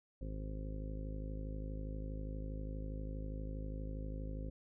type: harmonic tone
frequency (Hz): 52.4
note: G#1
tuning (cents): +16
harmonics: 1 / 2 / 3 / 4 / 5 / 6 / 7 / 8 / 9 / 10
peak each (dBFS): -41 / -49 / -49 / -57 / -50 / -60 / -59 / -60 / -61 / -54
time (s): 0.21-4.5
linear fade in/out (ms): 5
effects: none